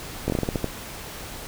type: slowing click train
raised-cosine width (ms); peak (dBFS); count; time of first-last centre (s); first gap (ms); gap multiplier
2; -10; 9; 0.28-0.643; 19; 1.24
effects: pink hiss -37 dBFS RMS until 1.47 s